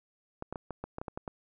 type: clicks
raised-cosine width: 1 ms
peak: -23 dBFS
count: 10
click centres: 0.424 / 0.526 / 0.558 / 0.707 / 0.84 / 0.984 / 1.015 / 1.082 / 1.175 / 1.278 s
effects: none